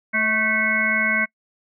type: harmonic tone with a mistuned harmonic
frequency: 219.1 Hz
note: A3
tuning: 7 cents flat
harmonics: 1 / 3 / 5 / 7 / 9 / 10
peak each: -28 / -31 / -31 / -23 / -25 / -21 dBFS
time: 0.13-1.26 s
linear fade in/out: 20 ms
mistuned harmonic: 3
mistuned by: -39 cents
effects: noise-tail reverb RT60 0.1 s tail -26 dB re dry